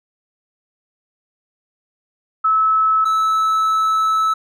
sine / triangle tone pair in turn, 1300 / 1304.7 Hz, E6 / E6, -24 / -18 cents, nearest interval unison, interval 6 cents, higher second, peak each -12 dBFS, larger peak neither, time 2.44-3.05 / 3.05-4.34 s, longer second, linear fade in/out 10 ms, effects none

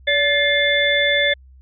sine tone cluster, 574 / 1741 / 2114 / 3492 Hz, D5 / A6 / C7 / A7, -40 / -19 / +17 / -14 cents, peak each -20 dBFS, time 0.07-1.34 s, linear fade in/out 10 ms, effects added 65 Hz sine -43 dBFS peak until 1.61 s

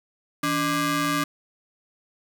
sawtooth ring-modulated tone, 448.4 Hz, A4, 33 cents sharp, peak -15 dBFS, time 0.43-1.24 s, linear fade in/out 5 ms, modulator 735 Hz, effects none

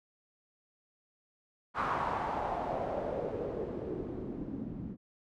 white noise with low-pass filter sweep, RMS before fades -36 dBFS, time 1.74-4.97 s, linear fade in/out 50 ms, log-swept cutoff 1200 to 210 Hz, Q 3, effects none

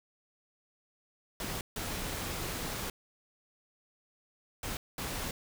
pink noise bursts at uneven times, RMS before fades -37 dBFS, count 4, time 1.4-1.61 / 1.76-2.9 / 4.63-4.77 / 4.98-5.31 s, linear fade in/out 2 ms, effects none

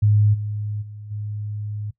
sine tone with level steps, 104.8 Hz, G#2, 16 cents sharp, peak -13 / -24 / -34 / -26 dBFS, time 0.02-1.91 s, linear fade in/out 10 ms, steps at 0.33 / 0.81 / 1.1 s, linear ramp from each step 20 ms, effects noise-tail reverb RT60 0.1 s tail -19 dB re dry

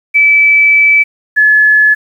sine tone pair in turn, 2307 / 1713 Hz, D7 / A6, -31 / -47 cents, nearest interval perfect fourth, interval 516 cents, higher first, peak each -4 dBFS, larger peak neither, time 0.14-1.04 / 1.36-1.95 s, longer first, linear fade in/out 20 ms, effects 7-bit

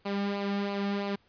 sawtooth tone with flanger, 200.5 Hz, G3, 39 cents sharp, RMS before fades -31 dBFS, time 0.05-1.16 s, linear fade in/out 10 ms, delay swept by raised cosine 0.56 to 2.06 ms, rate 3 Hz, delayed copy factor -0.55, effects pink hiss -66 dBFS RMS until 1.28 s + resampled to 11025 Hz

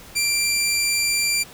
15% pulse tone, 2363 Hz, D7, 10 cents sharp, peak -12 dBFS, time 0.15-1.44 s, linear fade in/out 20 ms, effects pink hiss -43 dBFS RMS until 1.53 s

